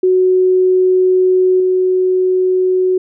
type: tone with level steps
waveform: sine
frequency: 370 Hz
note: F#4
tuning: in tune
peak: -8 / -10 dBFS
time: 0.03-2.98 s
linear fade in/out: 5 ms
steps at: 1.6 s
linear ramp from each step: 2 ms
effects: none